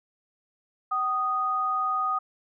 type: tone pair together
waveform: sine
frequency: 762.5 / 1240 Hz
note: G5 / D#6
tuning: -48 / -6 cents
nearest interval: minor sixth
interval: 842 cents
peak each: -32 / -24 dBFS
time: 0.91-2.19 s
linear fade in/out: 10 ms
effects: none